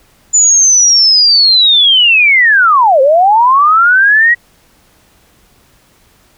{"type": "linear two-way sweep", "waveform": "sine", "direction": "down then up", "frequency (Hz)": [7050, 513, 1932], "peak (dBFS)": -4, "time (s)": [0.33, 4.35], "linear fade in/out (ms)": 20, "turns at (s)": 3.01, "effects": ["pink hiss -49 dBFS RMS until 6.37 s"]}